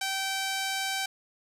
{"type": "tone with band-pass filter", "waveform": "sawtooth", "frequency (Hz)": 774, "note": "G5", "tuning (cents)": -22, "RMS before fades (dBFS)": -31, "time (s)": [0.01, 1.06], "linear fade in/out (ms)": 5, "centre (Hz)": 4800, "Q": 0.51, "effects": ["10-bit"]}